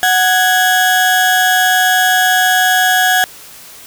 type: tone pair together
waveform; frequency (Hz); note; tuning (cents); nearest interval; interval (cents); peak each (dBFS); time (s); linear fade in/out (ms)
35% pulse; 740 / 1661.2; F#5 / G#6; 0 / 0; octave + major second; 1400; -11 / -10; 0.03-3.24; 0
effects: white hiss -36 dBFS RMS until 3.86 s